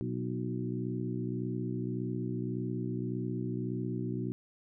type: harmonic tone with a mistuned harmonic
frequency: 61.74 Hz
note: B1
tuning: in tune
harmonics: 2 / 3 / 4 / 5 / 6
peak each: -36 / -38 / -39 / -40 / -41 dBFS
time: 0.01-4.32 s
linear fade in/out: 0 ms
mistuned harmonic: 5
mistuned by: +39 cents
effects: none